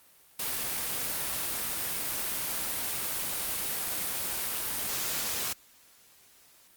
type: noise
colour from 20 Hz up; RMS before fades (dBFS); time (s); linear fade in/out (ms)
white; -32; 0.39-5.53; 5
effects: white hiss -59 dBFS RMS until 6.76 s + Opus 32 kbps